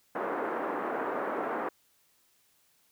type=band-pass noise; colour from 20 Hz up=pink; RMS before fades=-33 dBFS; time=0.15-1.69 s; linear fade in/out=5 ms; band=290 to 1500 Hz; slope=24 dB/octave; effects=white hiss -68 dBFS RMS until 2.91 s